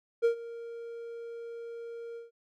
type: tone with ADSR envelope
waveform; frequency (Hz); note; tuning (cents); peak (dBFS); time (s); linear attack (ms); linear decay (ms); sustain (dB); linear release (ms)
triangle; 465.7; A#4; -2; -18; 0.22-2.31; 29; 100; -19; 150
effects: none